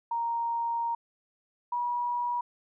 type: tone pair in turn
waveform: sine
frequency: 932.3 / 965.8 Hz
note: A#5 / B5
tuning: 0 / -39 cents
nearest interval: minor second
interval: 61 cents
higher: second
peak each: -27 dBFS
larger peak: neither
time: 0.11-0.95 / 1.72-2.41 s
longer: first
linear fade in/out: 5 ms
effects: none